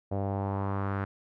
sawtooth tone with low-pass filter sweep, 98.5 Hz, G2, 9 cents sharp, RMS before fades -31 dBFS, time 0.11-1.05 s, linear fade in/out 10 ms, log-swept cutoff 640 to 1500 Hz, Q 2.7, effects none

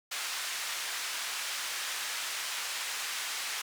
pink band-pass noise, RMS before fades -36 dBFS, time 0.11-3.62 s, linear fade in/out 10 ms, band 1500 to 9700 Hz, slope 12 dB/octave, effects none

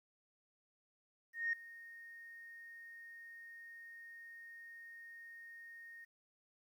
sine tone with ADSR envelope, 1851 Hz, A#6, 13 cents flat, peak -31 dBFS, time 1.33-6.05 s, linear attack 200 ms, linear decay 4 ms, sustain -20 dB, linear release 11 ms, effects tanh soft clip ceiling -27 dBFS + 12-bit

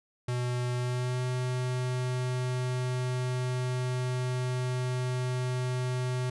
square tone with pitch glide, 123.47 to 126.28 Hz, B2 to B2, 0 to +39 cents, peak -29 dBFS, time 0.28-6.3 s, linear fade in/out 5 ms, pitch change +39 cents, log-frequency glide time 0.76-1.23 s, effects resampled to 24000 Hz

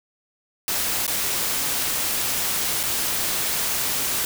white noise with dropouts, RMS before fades -24 dBFS, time 0.68-4.25 s, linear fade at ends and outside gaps 1 ms, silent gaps 1.066-1.078 / 2.831-2.835 s, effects none

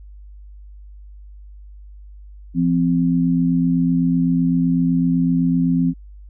sine tone pair together, 171.01 / 258.9 Hz, F3 / C4, -36 / -18 cents, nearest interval perfect fifth, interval 718 cents, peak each -17 dBFS, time 2.54-5.94 s, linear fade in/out 50 ms, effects added 50 Hz sine -37 dBFS peak until 6.29 s

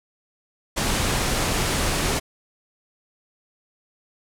pink low-pass noise, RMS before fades -23 dBFS, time 0.76-2.2 s, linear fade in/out 20 ms, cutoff 11000 Hz, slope 24 dB/octave, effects none

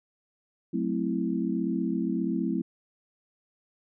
sine chord, F# half-diminished seventh, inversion none, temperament equal, 185 / 220 / 261.6 / 329.6 Hz, F#3 / A3 / C4 / E4, 0 / 0 / 0 / 0 cents, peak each -31 dBFS, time 0.73-2.62 s, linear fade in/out 10 ms, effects none

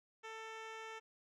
10% pulse tone, 444.3 Hz, A4, 17 cents sharp, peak -38 dBFS, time 0.23-1 s, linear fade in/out 20 ms, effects low-pass 5000 Hz 12 dB/octave

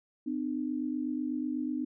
sine tone pair together, 254.1 / 302.2 Hz, B3 / D4, +49 / +50 cents, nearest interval minor third, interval 301 cents, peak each -33 / -33 dBFS, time 0.26-1.85 s, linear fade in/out 10 ms, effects none

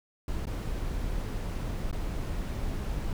brown noise with dropouts, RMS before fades -32 dBFS, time 0.28-3.13 s, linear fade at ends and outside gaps 2 ms, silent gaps 0.455-0.469 / 1.913-1.927 s, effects none

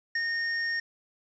square tone with ADSR envelope, 1842 Hz, A#6, 21 cents flat, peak -26 dBFS, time 0.15-0.8 s, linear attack 5 ms, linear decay 45 ms, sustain -2 dB, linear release 5 ms, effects resampled to 16000 Hz + 9-bit

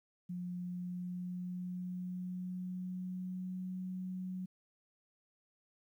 sine tone with pitch glide, 178.3 to 184.69 Hz, F3 to F#3, +36 to -3 cents, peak -38 dBFS, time 0.29-4.46 s, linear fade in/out 10 ms, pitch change +61 cents, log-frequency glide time 0.56-3.76 s, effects 12-bit

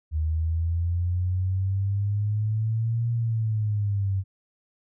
sine exponential two-way sweep, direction up then down, 77 to 117.8 to 95.2 Hz, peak -22 dBFS, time 0.11-4.24 s, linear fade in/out 50 ms, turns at 3.11 s, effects none

